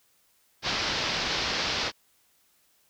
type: low-pass noise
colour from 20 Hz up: white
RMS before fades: -29 dBFS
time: 0.62-1.92 s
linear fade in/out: 50 ms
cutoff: 5400 Hz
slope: 48 dB/octave
effects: white hiss -66 dBFS RMS until 2.89 s